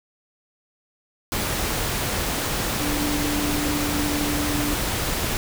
sine tone in noise, 293.7 Hz, D4, in tune, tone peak -25 dBFS, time 2.81-4.74 s, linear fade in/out 0 ms, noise pink, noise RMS -25 dBFS, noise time 1.32-5.37 s, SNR -3 dB, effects none

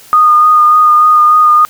sine tone with vibrato, 1227 Hz, D#6, 25 cents flat, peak -3 dBFS, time 0.13-1.65 s, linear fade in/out 0 ms, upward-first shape sine, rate 3.4 Hz, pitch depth 16 cents each way, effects white hiss -38 dBFS RMS until 1.69 s

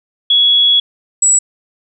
sine tone pair in turn, 3360 / 7822 Hz, G#7 / B8, +19 / -18 cents, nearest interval octave + minor third, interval 1463 cents, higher second, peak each -7 dBFS, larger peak neither, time 0.3-0.8 / 1.22-1.39 s, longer first, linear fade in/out 5 ms, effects none

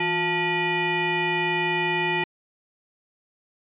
sine tone with frequency modulation, 1400 Hz, F6, 4 cents sharp, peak -21 dBFS, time 0-2.24 s, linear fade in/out 5 ms, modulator 521 Hz, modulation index 2.6, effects resampled to 8000 Hz

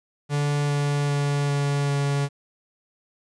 45% pulse tone with pitch steps, 145.1 / 144.18 / 143.27 / 142.36 / 141.46 Hz, D3 / D3 / D3 / C#3 / C#3, -21 / -32 / -43 / +46 / +35 cents, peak -21 dBFS, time 0.29-2.29 s, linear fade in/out 50 ms, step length 400 ms, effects resampled to 22050 Hz + 9-bit

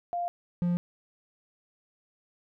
sine / triangle tone pair in turn, 698.5 / 175.13 Hz, F5 / F3, 0 / +5 cents, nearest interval 2 octaves, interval 2395 cents, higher first, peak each -28 / -22 dBFS, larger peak second, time 0.13-0.28 / 0.62-0.77 s, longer neither, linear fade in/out 0 ms, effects none

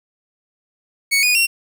sawtooth tone with pitch steps, 2223 / 2467 / 2737 Hz, C#7 / D#7 / F7, +4 / -15 / -36 cents, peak -10 dBFS, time 1.11-1.47 s, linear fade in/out 20 ms, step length 120 ms, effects 8-bit

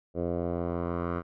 10% pulse tone with low-pass filter sweep, 86.3 Hz, F2, 20 cents flat, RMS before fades -31 dBFS, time 0.14-1.23 s, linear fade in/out 50 ms, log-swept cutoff 550 to 1300 Hz, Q 2.2, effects none

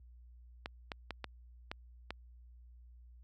clicks, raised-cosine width 0.3 ms, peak -23 dBFS, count 6, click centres 0.659 / 0.918 / 1.107 / 1.243 / 1.715 / 2.106 s, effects added 60 Hz sine -51 dBFS peak until 3.23 s + high-pass 60 Hz 12 dB/octave

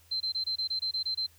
sine tone bursts, 4109 Hz, C8, 32 cents flat, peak -28 dBFS, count 10, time 0.11-1.267 s, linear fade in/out 10 ms, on 95 ms, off 23 ms, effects added 84 Hz sine -61 dBFS peak until 1.38 s + white hiss -62 dBFS RMS until 1.38 s

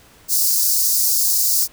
white high-pass noise, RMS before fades -17 dBFS, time 0.28-1.68 s, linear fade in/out 50 ms, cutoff 4600 Hz, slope 48 dB/octave, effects pink hiss -49 dBFS RMS until 1.72 s

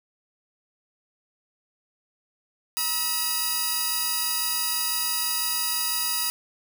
5% pulse tone cluster, 960 / 1288 / 4846 Hz, B5 / E6 / D#8, -49 / -41 / -47 cents, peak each -19 dBFS, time 2.77-6.3 s, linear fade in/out 0 ms, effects none

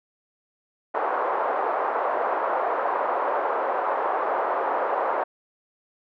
white band-pass noise, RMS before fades -25 dBFS, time 0.94-5.24 s, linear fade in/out 10 ms, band 460 to 1100 Hz, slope 24 dB/octave, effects none

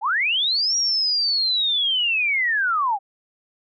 sine linear two-way sweep, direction up then down, 756 to 5700 to 756 Hz, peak -18 dBFS, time 0.01-2.99 s, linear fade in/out 50 ms, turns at 0.76 s, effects none

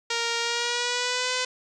5% pulse tone with pitch glide, 466.2 to 505.5 Hz, A#4 to B4, 0 to +40 cents, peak -13 dBFS, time 0.1-1.45 s, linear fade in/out 5 ms, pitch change +140 cents, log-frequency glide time 0.4-1.32 s, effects resampled to 22050 Hz

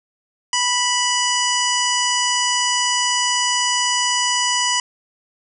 harmonic tone, 984 Hz, B5, 7 cents flat, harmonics 1 / 2 / 3 / 5 / 6 / 7 / 8 / 9, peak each -22 / -25 / -22 / -25 / -25 / -26 / -32 / -32 dBFS, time 0.53-4.8 s, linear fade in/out 2 ms, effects none

